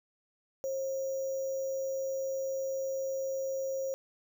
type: tone with sample-and-hold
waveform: sine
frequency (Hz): 536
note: C5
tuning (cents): +42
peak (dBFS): -31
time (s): 0.64-3.94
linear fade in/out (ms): 0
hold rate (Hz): 6300
effects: none